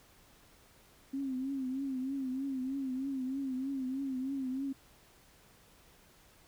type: tone with vibrato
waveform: sine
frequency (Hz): 265.7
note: C4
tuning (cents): +27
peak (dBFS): -33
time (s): 1.13-4.73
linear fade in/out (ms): 10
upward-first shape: triangle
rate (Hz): 3.2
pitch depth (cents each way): 88
effects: pink hiss -62 dBFS RMS until 6.47 s